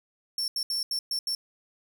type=tone bursts at uneven times; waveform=40% pulse; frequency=5430 Hz; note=F8; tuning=50 cents flat; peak=-26 dBFS; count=6; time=0.38-0.48 / 0.56-0.63 / 0.7-0.83 / 0.91-0.99 / 1.11-1.19 / 1.27-1.35 s; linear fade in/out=2 ms; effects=none